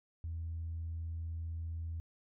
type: tone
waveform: sine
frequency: 82.41 Hz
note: E2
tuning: in tune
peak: -36 dBFS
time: 0.24-2 s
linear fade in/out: 0 ms
effects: tanh soft clip ceiling -33 dBFS